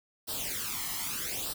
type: noise with flanger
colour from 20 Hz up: white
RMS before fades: -35 dBFS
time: 0.27-1.54 s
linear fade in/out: 20 ms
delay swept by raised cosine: 0.22 to 0.99 ms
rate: 0.79 Hz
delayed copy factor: +0.75
effects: none